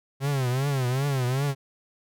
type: tone with vibrato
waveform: 45% pulse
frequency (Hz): 132.9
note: C3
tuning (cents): +27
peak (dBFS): -23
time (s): 0.2-1.55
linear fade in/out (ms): 50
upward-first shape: triangle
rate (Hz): 2.6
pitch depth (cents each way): 160
effects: none